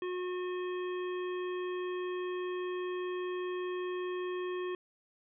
harmonic tone with a mistuned harmonic, 362.5 Hz, F#4, 35 cents flat, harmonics 1 / 3 / 5 / 7 / 9, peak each -34 / -44 / -48 / -51 / -53 dBFS, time 0.02-4.75 s, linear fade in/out 2 ms, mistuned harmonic 9, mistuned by -17 cents, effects none

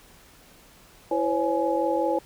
sine tone cluster, 332.5 / 511 / 556 / 841 Hz, E4 / C5 / C#5 / G#5, +15 / -41 / +5 / +22 cents, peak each -27 dBFS, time 1.11-2.19 s, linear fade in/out 5 ms, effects pink hiss -53 dBFS RMS until 2.25 s

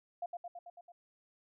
sine tone with echo, 699 Hz, F5, 1 cent sharp, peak -35 dBFS, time 0.22-0.26 s, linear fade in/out 5 ms, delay 110 ms, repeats 6, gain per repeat -3 dB, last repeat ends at 0.92 s, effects none

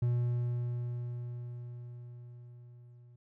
triangle tone with level ramp, 121 Hz, B2, 35 cents flat, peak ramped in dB -24 to -52 dBFS, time 0.02-3.16 s, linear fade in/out 5 ms, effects none

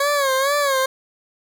20% pulse tone with vibrato, 553 Hz, C#5, 4 cents flat, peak -12 dBFS, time 0-0.86 s, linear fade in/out 5 ms, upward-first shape sine, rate 2.2 Hz, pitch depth 94 cents each way, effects none

